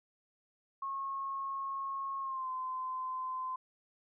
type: tone with pitch glide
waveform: sine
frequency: 1089 to 1030.9 Hz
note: C#6 to C6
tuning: -31 to -26 cents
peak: -35 dBFS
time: 0.82-3.56 s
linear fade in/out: 5 ms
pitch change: -95 cents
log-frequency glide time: 2.2-2.49 s
effects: none